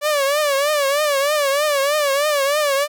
sawtooth tone with vibrato, 576 Hz, D5, 34 cents flat, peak -12 dBFS, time 0.01-2.88 s, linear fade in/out 50 ms, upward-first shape triangle, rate 3.2 Hz, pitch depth 120 cents each way, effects none

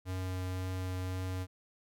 square tone with vibrato, 92.5 Hz, F#2, in tune, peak -35 dBFS, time 0.05-1.47 s, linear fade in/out 50 ms, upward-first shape triangle, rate 1.9 Hz, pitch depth 9 cents each way, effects none

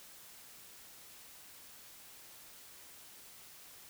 silence, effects white hiss -55 dBFS RMS until 3.89 s

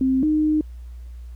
sine tone pair in turn, 262.7 / 306.8 Hz, C4 / D#4, +7 / -24 cents, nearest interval minor third, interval 269 cents, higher second, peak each -16 dBFS, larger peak neither, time 0.01-0.23 / 0.23-0.61 s, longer second, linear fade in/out 2 ms, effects added 60 Hz sine -34 dBFS peak until 1.35 s + pink hiss -61 dBFS RMS until 1.35 s

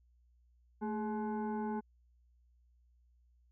sine tone with frequency modulation, 219.3 Hz, A3, 6 cents flat, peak -34 dBFS, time 0.81-1.81 s, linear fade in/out 20 ms, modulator 636 Hz, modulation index 1, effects added 60 Hz sine -65 dBFS peak until 3.51 s

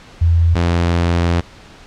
sine / sawtooth tone pair in turn, 84 / 85.77 Hz, E2 / F2, +33 / -31 cents, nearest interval unison, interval 36 cents, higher second, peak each -9 dBFS, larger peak neither, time 0.21-0.55 / 0.55-1.41 s, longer second, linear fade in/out 10 ms, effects pink hiss -41 dBFS RMS until 1.86 s + low-pass 5000 Hz 12 dB/octave

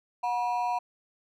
triangle ring-modulated tone, 846 Hz, G#5, 32 cents sharp, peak -21 dBFS, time 0.23-0.79 s, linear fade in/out 10 ms, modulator 119 Hz, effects none

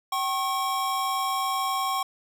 square tone pair together, 769.8 / 1088 Hz, G5 / C#6, -32 / -33 cents, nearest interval tritone, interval 599 cents, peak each -30 / -27 dBFS, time 0.12-2.03 s, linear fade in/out 5 ms, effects none

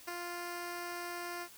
10% pulse tone with ADSR envelope, 349.2 Hz, F4, in tune, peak -27 dBFS, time 0.07-1.49 s, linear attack 15 ms, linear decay 7 ms, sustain -4 dB, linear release 68 ms, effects white hiss -55 dBFS RMS until 1.57 s

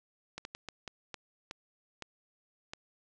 slowing click train, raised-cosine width 0.2 ms, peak -23 dBFS, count 9, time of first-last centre 0.38-2.735 s, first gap 71 ms, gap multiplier 1.39, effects resampled to 22050 Hz + 10-bit

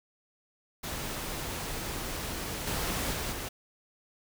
pink noise with level steps, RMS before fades -36 / -32 / -34 / -37 dBFS, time 0.83-3.49 s, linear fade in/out 10 ms, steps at 2.67 / 3.13 / 3.32 s, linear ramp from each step 2 ms, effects none

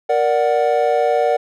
triangle chord, Bb augmented, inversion none, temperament equal with one note detuned, 468.6 / 587.3 / 740 Hz, Bb4 / D5 / F#5, +9 / 0 / 0 cents, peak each -16 dBFS, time 0.09-1.37 s, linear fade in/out 10 ms, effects none

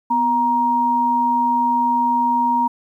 sine tone pair together, 248 / 940 Hz, B3 / A#5, +7 / +14 cents, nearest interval octave + major seventh, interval 2307 cents, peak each -23 / -15 dBFS, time 0.1-2.68 s, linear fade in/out 10 ms, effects 9-bit

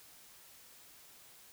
silence, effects white hiss -58 dBFS RMS until 1.52 s

